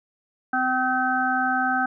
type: harmonic tone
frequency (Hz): 256.6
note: C4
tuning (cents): -34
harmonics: 1 / 3 / 5 / 6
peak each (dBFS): -28 / -24 / -28 / -24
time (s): 0.53-1.86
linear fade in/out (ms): 5
effects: none